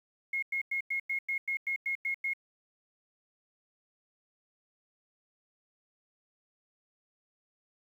sine tone bursts, 2158 Hz, C#7, 47 cents flat, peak -29 dBFS, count 11, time 0.33-2.335 s, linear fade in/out 5 ms, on 95 ms, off 96 ms, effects 10-bit

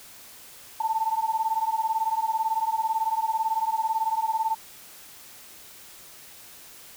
sine beating tone pair, 880 / 898 Hz, A5 / A5, 0 / +35 cents, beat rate 18 Hz, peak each -26 / -26 dBFS, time 0.8-4.55 s, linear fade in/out 5 ms, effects white hiss -47 dBFS RMS until 6.96 s

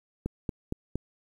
click train, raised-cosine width 3 ms, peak -17 dBFS, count 4, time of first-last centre 0.26-0.956 s, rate 4.31 Hz, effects 9-bit

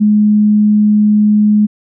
sine tone, 210.3 Hz, G#3, 22 cents sharp, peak -6 dBFS, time 0-1.67 s, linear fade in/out 20 ms, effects none

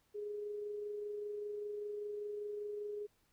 sine tone with amplitude modulation, 415.3 Hz, G#4, in tune, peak -38 dBFS, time 0.14-3.07 s, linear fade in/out 20 ms, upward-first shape sine, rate 25.1 Hz, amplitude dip 30%, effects pink hiss -75 dBFS RMS until 3.32 s

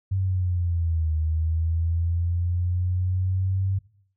sine linear two-way sweep, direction down then up, 96.7 to 78 to 96.7 Hz, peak -21 dBFS, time 0.11-3.79 s, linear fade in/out 10 ms, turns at 1.14 s, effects noise-tail reverb RT60 0.6 s tail -21 dB re dry

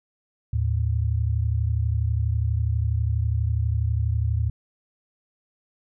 sine tone pair together, 77.78 / 110 Hz, D#2 / A2, 0 / 0 cents, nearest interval tritone, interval 600 cents, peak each -23 dBFS, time 0.53-4.5 s, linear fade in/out 5 ms, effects none

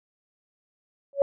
sine tone with exponential growth, 559 Hz, C#5, 14 cents sharp, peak -12 dBFS, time 1.13-1.22 s, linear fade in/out 1 ms, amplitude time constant 19 ms, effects none

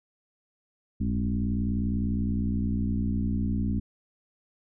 sine tone with frequency modulation, 143.5 Hz, D3, 40 cents flat, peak -24 dBFS, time 1-3.8 s, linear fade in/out 10 ms, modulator 59.7 Hz, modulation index 2, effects none

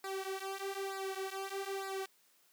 sawtooth tone with flanger, 387.9 Hz, G4, 18 cents flat, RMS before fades -40 dBFS, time 0.04-2.06 s, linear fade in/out 2 ms, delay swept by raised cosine 0.32 to 5.72 ms, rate 1.1 Hz, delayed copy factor -1, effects white hiss -69 dBFS RMS until 2.52 s + high-pass 200 Hz 12 dB/octave

